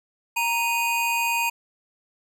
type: tone pair together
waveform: square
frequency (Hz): 932.3 / 2489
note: A#5 / D#7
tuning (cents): 0 / 0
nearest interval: octave + perfect fourth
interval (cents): 1700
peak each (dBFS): -25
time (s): 0.36-1.5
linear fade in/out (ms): 10
effects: none